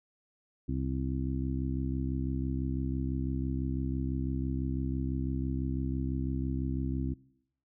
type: harmonic tone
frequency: 66 Hz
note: C2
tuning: 16 cents sharp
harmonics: 1 / 2 / 3 / 4 / 5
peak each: -34 / -34 / -41 / -35 / -41 dBFS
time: 0.68-7.14 s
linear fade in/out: 10 ms
effects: noise-tail reverb RT60 0.8 s tail -23 dB re dry